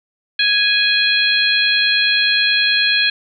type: harmonic tone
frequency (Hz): 830.6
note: G#5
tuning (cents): 0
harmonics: 2 / 3 / 4 / 5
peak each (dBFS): -18 / -18 / -18 / -18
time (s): 0.39-3.1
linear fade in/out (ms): 5
effects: none